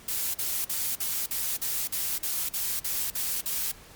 blue noise bursts, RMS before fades -29 dBFS, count 12, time 0.08-3.717 s, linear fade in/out 5 ms, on 260 ms, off 47 ms, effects pink hiss -50 dBFS RMS until 3.95 s + MP3 96 kbps

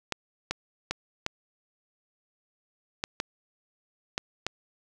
clicks, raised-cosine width 0.2 ms, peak -11 dBFS, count 8, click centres 0.123 / 0.51 / 0.91 / 1.264 / 3.039 / 3.201 / 4.179 / 4.466 s, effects none

